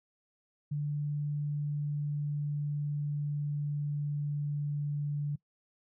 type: tone with pitch glide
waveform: sine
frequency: 146.83 to 145.82 Hz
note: D3 to D3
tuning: 0 to -12 cents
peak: -30 dBFS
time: 0.71-5.36 s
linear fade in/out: 10 ms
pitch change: -12 cents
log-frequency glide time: 1.39-5.17 s
effects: noise-tail reverb RT60 0.1 s tail -22 dB re dry